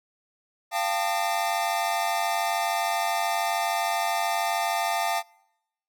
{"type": "tone cluster", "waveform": "square", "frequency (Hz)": [691, 784, 883, 1218, 1825], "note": ["F5", "G5", "A5", "D#6", "A#6"], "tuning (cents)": [-19, 0, 6, -37, -37], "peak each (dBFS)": [-29, -31, -31, -34, -36], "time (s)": [0.71, 5.23], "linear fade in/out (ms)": 50, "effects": ["noise-tail reverb RT60 0.9 s tail -26 dB re dry"]}